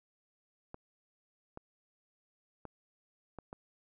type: clicks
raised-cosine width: 1 ms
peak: -30 dBFS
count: 5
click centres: 0.744 / 1.574 / 2.653 / 3.387 / 3.529 s
effects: none